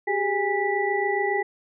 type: tone cluster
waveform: sine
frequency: 384.2 / 411.4 / 816 / 1965 Hz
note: G4 / G#4 / G#5 / B6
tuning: -35 / -16 / -31 / -9 cents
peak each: -27 dBFS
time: 0.07-1.43 s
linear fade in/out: 10 ms
effects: none